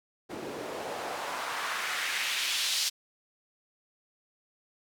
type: noise with band-pass filter sweep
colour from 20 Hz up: white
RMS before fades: -33 dBFS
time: 0.29-2.9 s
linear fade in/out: 20 ms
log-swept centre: 300 to 4500 Hz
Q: 1.4
effects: none